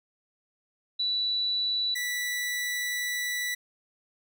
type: tone pair in turn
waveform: sine / sawtooth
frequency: 3951 / 1965.3 Hz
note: B7 / B6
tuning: 0 / -9 cents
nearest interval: octave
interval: 1209 cents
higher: first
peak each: -25 dBFS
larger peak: neither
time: 0.99-1.95 / 1.95-3.55 s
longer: second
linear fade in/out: 10 ms
effects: none